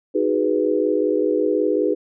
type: chord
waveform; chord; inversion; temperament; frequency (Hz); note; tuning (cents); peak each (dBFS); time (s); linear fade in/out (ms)
sine; G# minor seventh; second; equal; 311.1 / 370 / 415.3 / 493.9; D#4 / F#4 / G#4 / B4; 0 / 0 / 0 / 0; -22 / -24 / -21 / -22; 0.14-1.95; 20
effects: none